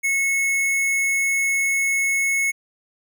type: tone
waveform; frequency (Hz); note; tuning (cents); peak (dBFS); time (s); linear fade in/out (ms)
square; 2191; C#7; -21; -19; 0.03-2.52; 20
effects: none